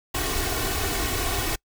pink noise with comb filter, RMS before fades -26 dBFS, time 0.14-1.56 s, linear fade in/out 10 ms, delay 2.7 ms, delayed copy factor +0.75, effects noise-tail reverb RT60 0.1 s tail -26 dB re dry

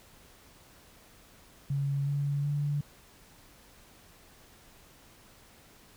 sine tone with pitch steps, 139.8 / 142.49 / 145.23 Hz, C#3 / C#3 / D3, +15 / +48 / -19 cents, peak -27 dBFS, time 1.7-2.81 s, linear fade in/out 5 ms, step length 370 ms, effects pink hiss -57 dBFS RMS until 5.96 s

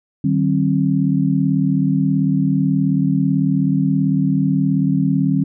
sine tone cluster, 152.1 / 190.5 / 267.8 Hz, D#3 / G3 / C4, -39 / -49 / +40 cents, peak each -18 dBFS, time 0.24-5.44 s, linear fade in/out 5 ms, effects none

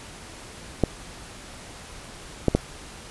clicks, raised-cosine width 2 ms, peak -4 dBFS, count 3, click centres 0.837 / 2.483 / 2.55 s, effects pink hiss -42 dBFS RMS until 3.1 s + resampled to 24000 Hz

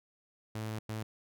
sawtooth tone bursts at uneven times, 109.2 Hz, A2, 13 cents flat, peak -32 dBFS, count 2, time 0.55-0.79 / 0.89-1.03 s, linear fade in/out 5 ms, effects none

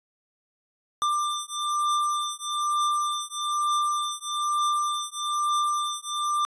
square beating tone pair, 1188 / 1189.1 Hz, D6 / D6, +20 / +21 cents, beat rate 1.1 Hz, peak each -28 / -28 dBFS, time 1.02-6.45 s, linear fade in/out 0 ms, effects resampled to 24000 Hz

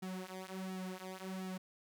sawtooth tone with flanger, 187.2 Hz, F#3, 20 cents sharp, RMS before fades -44 dBFS, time 0.02-1.58 s, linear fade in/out 10 ms, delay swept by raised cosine 1.9 to 6.1 ms, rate 1.4 Hz, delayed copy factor -0.9, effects none

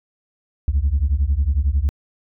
sine beating tone pair, 65 / 76 Hz, C2 / D#2, -11 / -40 cents, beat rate 11 Hz, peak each -17 / -17 dBFS, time 0.68-1.89 s, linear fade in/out 0 ms, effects tanh soft clip ceiling -11 dBFS

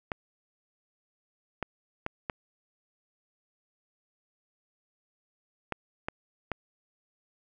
clicks, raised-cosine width 0.5 ms, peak -16 dBFS, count 7, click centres 0.118 / 1.627 / 2.064 / 2.298 / 5.723 / 6.085 / 6.517 s, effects none

